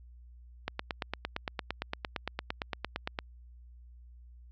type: click train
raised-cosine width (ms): 0.3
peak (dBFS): -16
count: 23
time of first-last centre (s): 0.68-3.189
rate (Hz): 8.77
effects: added 60 Hz sine -50 dBFS peak until 4.51 s + low-pass 5000 Hz 12 dB/octave